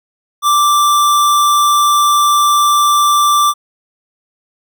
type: tone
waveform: square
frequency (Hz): 1174.7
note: D6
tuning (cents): 0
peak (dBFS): -9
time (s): 0.42-3.54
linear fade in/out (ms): 50
effects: none